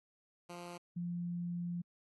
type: tone pair in turn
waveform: 10% pulse / sine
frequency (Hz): 174.61 / 173.95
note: F3 / F3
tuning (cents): 0 / -7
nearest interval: unison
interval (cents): 7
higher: first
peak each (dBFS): -37 / -36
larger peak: second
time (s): 0.49-0.78 / 0.96-1.82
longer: second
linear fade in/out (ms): 10
effects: AAC 32 kbps